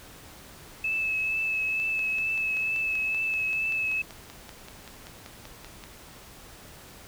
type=tone with vibrato; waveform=sine; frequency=2605 Hz; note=E7; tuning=21 cents flat; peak=-25 dBFS; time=0.84-4.02 s; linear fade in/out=5 ms; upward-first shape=triangle; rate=2.2 Hz; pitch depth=25 cents each way
type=click train; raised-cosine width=0.2 ms; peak=-25 dBFS; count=22; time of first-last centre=1.8-5.838 s; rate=5.2 Hz
effects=pink hiss -48 dBFS RMS until 7.07 s